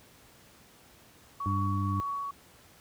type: tone with tremolo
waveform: sine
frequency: 1122 Hz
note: C#6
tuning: 21 cents sharp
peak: -30 dBFS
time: 1.4-2.31 s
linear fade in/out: 5 ms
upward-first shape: triangle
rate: 1.8 Hz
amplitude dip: 45%
type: harmonic tone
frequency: 98 Hz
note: G2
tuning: in tune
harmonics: 1 / 2 / 3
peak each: -28 / -35 / -37 dBFS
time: 1.46-2 s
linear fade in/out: 0 ms
effects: pink hiss -57 dBFS RMS until 2.8 s + high-pass 60 Hz 12 dB/octave